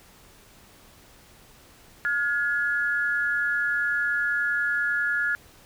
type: tone pair together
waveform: sine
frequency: 1426.2 / 1696 Hz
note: F6 / G#6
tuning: +36 / +36 cents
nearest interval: minor third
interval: 300 cents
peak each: -25 dBFS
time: 2.05-5.35 s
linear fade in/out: 0 ms
effects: pink hiss -53 dBFS RMS until 5.65 s